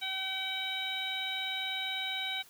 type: harmonic tone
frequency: 764 Hz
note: G5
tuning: 45 cents flat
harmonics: 1 / 2 / 3 / 4 / 5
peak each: -43 / -43 / -38 / -40 / -36 dBFS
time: 0.01-2.43 s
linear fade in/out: 20 ms
effects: white hiss -58 dBFS RMS until 2.49 s